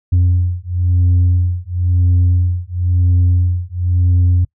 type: beating tone pair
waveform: sine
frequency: 88.6 / 89.58 Hz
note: F2 / F2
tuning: +25 / +44 cents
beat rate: 0.98 Hz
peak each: -12 dBFS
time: 0.12-4.45 s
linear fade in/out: 10 ms
effects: noise-tail reverb RT60 0.1 s tail -26 dB re dry + tanh soft clip ceiling -7 dBFS